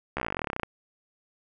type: slowing click train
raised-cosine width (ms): 0.5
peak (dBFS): -14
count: 21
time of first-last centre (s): 0.17-0.633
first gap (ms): 14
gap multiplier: 1.05
effects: none